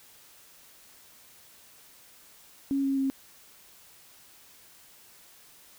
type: tone with pitch steps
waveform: sine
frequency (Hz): 275.5 / 272.5 / 269.5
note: C#4 / C#4 / C#4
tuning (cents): -11 / -29 / -49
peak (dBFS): -24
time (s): 2.71-3.1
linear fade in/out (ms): 0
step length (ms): 130
effects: white hiss -55 dBFS RMS until 5.78 s